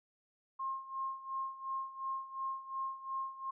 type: tone with tremolo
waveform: sine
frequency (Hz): 1068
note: C6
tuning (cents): +35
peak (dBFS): -34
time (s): 0.59-3.51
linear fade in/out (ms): 10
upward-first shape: sine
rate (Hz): 2.8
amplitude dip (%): 80
effects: none